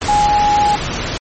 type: tone in noise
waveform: sine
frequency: 830.6 Hz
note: G#5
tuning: in tune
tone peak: -10 dBFS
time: 0.08-0.76 s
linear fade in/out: 10 ms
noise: pink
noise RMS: -21 dBFS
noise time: 0.01-1.18 s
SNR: +8 dB
effects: MP3 32 kbps